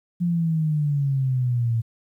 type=exponential sweep; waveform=sine; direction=down; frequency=176.5 to 112.9 Hz; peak=-19 dBFS; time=0.2-1.82 s; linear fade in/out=20 ms; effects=10-bit